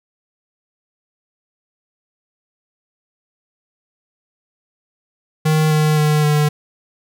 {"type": "tone with pitch steps", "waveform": "square", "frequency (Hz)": [155.56, 153.51, 151.48, 149.48], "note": ["D#3", "D#3", "D#3", "D3"], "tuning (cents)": [0, -23, -46, 31], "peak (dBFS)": -13, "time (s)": [5.45, 6.49], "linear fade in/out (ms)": 10, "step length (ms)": 260, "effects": []}